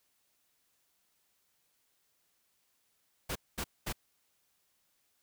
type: noise bursts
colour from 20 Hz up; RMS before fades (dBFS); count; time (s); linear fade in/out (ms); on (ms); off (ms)
pink; -36; 3; 3.29-3.928; 10; 66; 220
effects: white hiss -75 dBFS RMS until 5.22 s